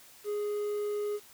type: tone with quantisation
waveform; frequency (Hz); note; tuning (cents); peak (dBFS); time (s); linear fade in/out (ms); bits
triangle; 415.5; G#4; +1; -28; 0.24-1.2; 50; 9
effects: white hiss -55 dBFS RMS until 1.33 s